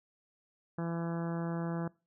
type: harmonic tone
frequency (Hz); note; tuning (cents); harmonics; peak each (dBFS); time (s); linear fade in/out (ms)
168; E3; +33; 1 / 2 / 3 / 4 / 5 / 6 / 7 / 8 / 9 / 10; -34 / -40 / -44 / -46 / -48 / -50 / -51 / -52 / -53 / -54; 0.78-1.88; 5
effects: noise-tail reverb RT60 0.3 s tail -23 dB re dry